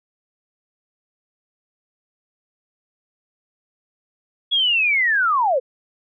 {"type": "linear sweep", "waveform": "sine", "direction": "down", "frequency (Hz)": [3381, 472.2], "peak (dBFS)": -15, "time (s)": [4.51, 5.6], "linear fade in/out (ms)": 20, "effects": []}